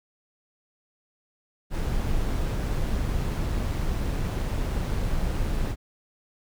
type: noise with amplitude modulation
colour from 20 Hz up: brown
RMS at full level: -25 dBFS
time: 1.7-5.76 s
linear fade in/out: 50 ms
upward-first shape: sine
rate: 146 Hz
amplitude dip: 25%
effects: none